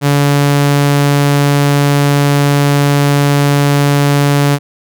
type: tone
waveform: sawtooth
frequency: 142.9 Hz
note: D3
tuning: 47 cents flat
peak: -4 dBFS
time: 0.01-4.59 s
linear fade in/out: 50 ms
effects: none